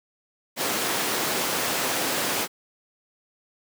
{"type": "high-pass noise", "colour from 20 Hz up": "pink", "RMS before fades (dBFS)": -26, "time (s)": [0.56, 2.48], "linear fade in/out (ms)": 50, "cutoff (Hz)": 290, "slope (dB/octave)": 12, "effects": []}